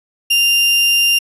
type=tone; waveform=35% pulse; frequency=2790 Hz; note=F7; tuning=2 cents flat; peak=-9 dBFS; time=0.3-1.19 s; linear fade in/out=10 ms; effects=resampled to 32000 Hz